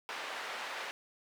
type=band-pass noise; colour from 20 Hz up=white; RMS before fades=-41 dBFS; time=0.09-0.91 s; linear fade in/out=0 ms; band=560 to 2200 Hz; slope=12 dB/octave; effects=none